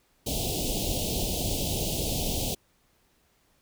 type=band-stop noise; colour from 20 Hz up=pink; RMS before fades=-29 dBFS; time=0.26-2.55 s; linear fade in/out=10 ms; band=760 to 2800 Hz; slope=48 dB/octave; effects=pink hiss -67 dBFS RMS until 3.61 s